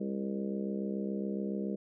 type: harmonic tone with a mistuned harmonic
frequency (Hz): 67.1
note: C2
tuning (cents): +44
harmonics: 3 / 4 / 5 / 6 / 7 / 8 / 9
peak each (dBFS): -34 / -46 / -40 / -42 / -42 / -50 / -48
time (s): 0-1.76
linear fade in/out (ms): 10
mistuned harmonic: 8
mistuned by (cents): -21
effects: none